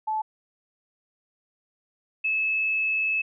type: tone pair in turn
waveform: sine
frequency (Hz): 868 / 2601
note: A5 / E7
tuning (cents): -24 / -24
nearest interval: octave + perfect fifth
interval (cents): 1900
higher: second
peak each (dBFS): -24 / -22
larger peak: second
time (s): 0.07-0.22 / 2.24-3.22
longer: second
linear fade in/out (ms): 10
effects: none